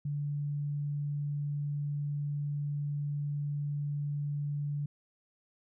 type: tone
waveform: sine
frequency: 145.2 Hz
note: D3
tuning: 19 cents flat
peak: -31 dBFS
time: 0.05-4.86 s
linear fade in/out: 5 ms
effects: none